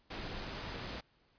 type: noise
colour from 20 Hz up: pink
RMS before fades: -42 dBFS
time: 0.1-1.01 s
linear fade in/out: 10 ms
effects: pink hiss -71 dBFS RMS until 1.38 s + resampled to 11025 Hz